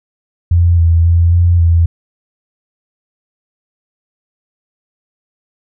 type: tone with pitch steps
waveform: sine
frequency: 86 / 83.4 / 85 / 86.8 / 84.1 Hz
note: F2 / E2 / F2 / F2 / E2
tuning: -26 / +21 / -46 / -10 / +35 cents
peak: -6 dBFS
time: 0.51-1.86 s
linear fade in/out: 5 ms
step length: 270 ms
effects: none